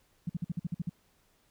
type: tone bursts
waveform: sine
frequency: 170.1 Hz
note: F3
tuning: 45 cents flat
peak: -29 dBFS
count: 9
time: 0.27-0.895 s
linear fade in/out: 5 ms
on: 25 ms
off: 50 ms
effects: pink hiss -69 dBFS RMS until 1.5 s